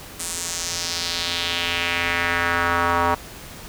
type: tone with band-pass filter sweep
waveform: square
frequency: 86.1 Hz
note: F2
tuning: 24 cents flat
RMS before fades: -23 dBFS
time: 0.19-3.15 s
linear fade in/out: 10 ms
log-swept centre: 8800 to 1000 Hz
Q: 2.2
effects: pink hiss -39 dBFS RMS until 3.68 s